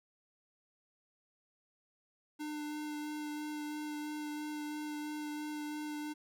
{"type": "tone with vibrato", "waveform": "square", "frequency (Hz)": 300, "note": "D4", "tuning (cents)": 37, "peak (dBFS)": -39, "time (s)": [2.39, 6.14], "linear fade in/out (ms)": 20, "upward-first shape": "sine", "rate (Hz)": 3, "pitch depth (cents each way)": 11, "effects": []}